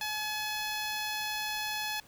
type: tone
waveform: 10% pulse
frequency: 852 Hz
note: G#5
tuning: 44 cents sharp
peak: -24 dBFS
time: 0.01-2 s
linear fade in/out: 2 ms
effects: pink hiss -58 dBFS RMS until 2.07 s